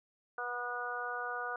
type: harmonic tone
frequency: 243.8 Hz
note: B3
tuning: 22 cents flat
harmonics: 2 / 3 / 4 / 5 / 6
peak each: -44 / -42 / -46 / -41 / -39 dBFS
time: 0.38-1.56 s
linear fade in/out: 2 ms
effects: none